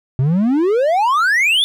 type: exponential sweep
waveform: triangle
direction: up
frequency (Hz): 124.7 to 3580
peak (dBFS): -10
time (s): 0.19-1.64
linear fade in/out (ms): 0
effects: none